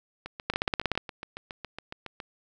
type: two click trains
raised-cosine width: 0.3 ms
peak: -21 / -9 dBFS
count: 15 / 9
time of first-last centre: 0.26-2.202 / 0.5-0.976 s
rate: 7.21 / 16.8 Hz
effects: none